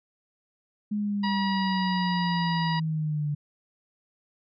sine linear sweep, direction down, 209.9 to 145.9 Hz, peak -25 dBFS, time 0.91-3.35 s, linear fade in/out 10 ms
harmonic tone, 961 Hz, B5, 48 cents flat, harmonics 1 / 2 / 3 / 4 / 5, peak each -29 / -34 / -38 / -40 / -37 dBFS, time 1.23-2.8 s, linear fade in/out 10 ms
effects none

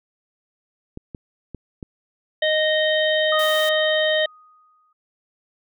clicks, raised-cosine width 3 ms, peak -20 dBFS, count 4, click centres 0.974 / 1.148 / 1.547 / 1.828 s
harmonic tone, 620 Hz, D#5, 6 cents flat, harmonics 1 / 3 / 5 / 6, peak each -19 / -23 / -25 / -27 dBFS, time 2.42-4.26 s, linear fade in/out 5 ms
sine tone with exponential decay, 1244.5 Hz, D#6, in tune, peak -21 dBFS, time 3.32-4.93 s, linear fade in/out 5 ms, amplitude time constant 350 ms
white high-pass noise, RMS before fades -34 dBFS, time 3.39-3.69 s, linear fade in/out 0 ms, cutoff 310 Hz, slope 96 dB/octave
effects none

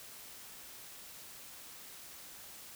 silence, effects white hiss -51 dBFS RMS until 2.75 s

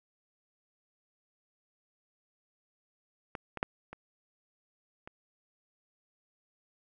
clicks, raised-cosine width 0.5 ms, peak -22 / -23 / -13 / -28 / -29 dBFS, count 5, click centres 3.352 / 3.573 / 3.629 / 3.93 / 5.075 s, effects none

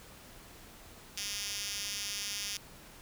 5% pulse tone with high-pass filter, 204 Hz, G#3, 31 cents flat, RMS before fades -38 dBFS, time 1.17-2.57 s, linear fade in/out 2 ms, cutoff 4000 Hz, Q 3.8, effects pink hiss -53 dBFS RMS until 3.01 s

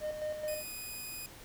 triangle tone with tremolo, 611 Hz, D#5, 32 cents flat, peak -31 dBFS, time 0-0.64 s, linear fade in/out 50 ms, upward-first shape square, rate 4.6 Hz, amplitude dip 50%
5% pulse tone, 2489 Hz, D#7, in tune, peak -31 dBFS, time 0.48-1.26 s, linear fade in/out 0 ms
effects pink hiss -52 dBFS RMS until 1.44 s

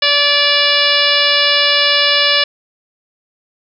harmonic tone with a mistuned harmonic, 577 Hz, D5, 31 cents flat, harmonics 1 / 2 / 3 / 4 / 5 / 6 / 7 / 8 / 9, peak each -20 / -22 / -18 / -19 / -16 / -18 / -18 / -22 / -19 dBFS, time 0.02-2.44 s, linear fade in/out 5 ms, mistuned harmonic 4, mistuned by +26 cents, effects none

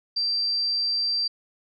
sine tone, 4699 Hz, D8, in tune, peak -22 dBFS, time 0.16-1.28 s, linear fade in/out 10 ms, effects none

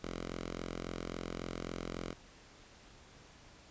5% pulse tone with notch filter, 43.65 Hz, F1, in tune, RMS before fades -42 dBFS, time 0.02-2.14 s, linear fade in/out 20 ms, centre 100 Hz, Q 1.2, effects pink hiss -58 dBFS RMS until 3.7 s + resampled to 16000 Hz

